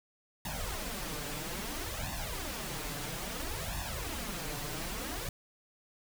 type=noise with flanger; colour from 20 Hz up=pink; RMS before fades=-38 dBFS; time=0.45-5.29 s; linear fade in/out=2 ms; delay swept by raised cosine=1.1 to 6.9 ms; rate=0.6 Hz; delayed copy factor=+0.85; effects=none